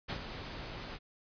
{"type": "noise with ADSR envelope", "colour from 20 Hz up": "pink", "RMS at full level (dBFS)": -36, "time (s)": [0.08, 0.99], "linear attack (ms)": 21, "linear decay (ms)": 82, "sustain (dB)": -7, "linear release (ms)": 40, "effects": ["resampled to 11025 Hz"]}